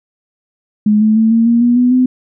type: tone with pitch steps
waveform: sine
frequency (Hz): 210.8 / 216.5 / 222.3 / 228.3 / 234.4 / 240.8 / 247.2 / 253.9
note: G#3 / A3 / A3 / A#3 / A#3 / B3 / B3 / B3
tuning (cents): +26 / -28 / +18 / -36 / +10 / -44 / +2 / +48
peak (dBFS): -7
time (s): 0.86-2.06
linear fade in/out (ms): 5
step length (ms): 150
effects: none